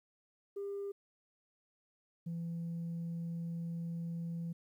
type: tone pair in turn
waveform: sine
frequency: 400.1 / 168.22 Hz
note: G4 / E3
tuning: +35 / +35 cents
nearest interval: octave + minor third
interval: 1500 cents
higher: first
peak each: -36 / -35 dBFS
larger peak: second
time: 0.56-0.92 / 2.26-4.53 s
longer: second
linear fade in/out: 10 ms
effects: tanh soft clip ceiling -35 dBFS + 12-bit